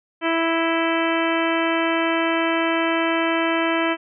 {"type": "harmonic tone with a mistuned harmonic", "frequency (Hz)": 329.6, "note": "E4", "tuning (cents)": 0, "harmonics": [1, 2, 3, 4, 5, 6, 7, 8, 9], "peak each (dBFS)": [-22, -25, -27, -28, -29, -30, -30, -31, -32], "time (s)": [0.21, 3.97], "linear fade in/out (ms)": 50, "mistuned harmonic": 9, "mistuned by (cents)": 64, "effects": []}